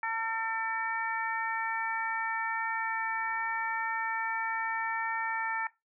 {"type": "harmonic tone with a mistuned harmonic", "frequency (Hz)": 449.9, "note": "A4", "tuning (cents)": 39, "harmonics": [2, 3, 4, 5], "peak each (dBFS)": [-33, -37, -35, -39], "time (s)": [0.03, 5.67], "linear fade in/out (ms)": 2, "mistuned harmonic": 5, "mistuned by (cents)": 25, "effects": ["noise-tail reverb RT60 0.2 s tail -19 dB re dry"]}